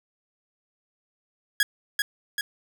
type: tone with echo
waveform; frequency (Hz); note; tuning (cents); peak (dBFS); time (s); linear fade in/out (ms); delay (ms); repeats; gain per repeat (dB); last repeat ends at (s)
sawtooth; 1661.2; G#6; 0; -14; 1.6-1.63; 2; 390; 2; -4; 2.41
effects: none